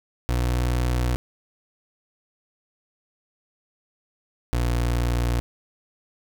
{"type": "tone pair in turn", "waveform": "30% pulse", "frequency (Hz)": [61, 59.54], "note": ["B1", "A#1"], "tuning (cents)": [-21, 37], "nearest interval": "unison", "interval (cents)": 42, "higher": "first", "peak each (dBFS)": -18, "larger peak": "neither", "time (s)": [[0.29, 1.16], [4.53, 5.4]], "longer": "neither", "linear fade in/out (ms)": 0, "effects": []}